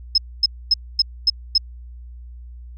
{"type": "tone bursts", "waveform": "sine", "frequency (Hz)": 5160, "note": "E8", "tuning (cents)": -38, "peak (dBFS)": -11, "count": 6, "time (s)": [0.15, 1.58], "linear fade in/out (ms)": 5, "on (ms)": 30, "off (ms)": 250, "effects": ["added 60 Hz sine -35 dBFS peak until 2.77 s"]}